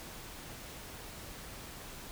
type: silence
effects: pink hiss -47 dBFS RMS until 2.11 s